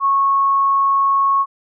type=tone; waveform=sine; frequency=1100 Hz; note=C#6; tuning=14 cents flat; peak=-12 dBFS; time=0-1.46 s; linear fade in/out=50 ms; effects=none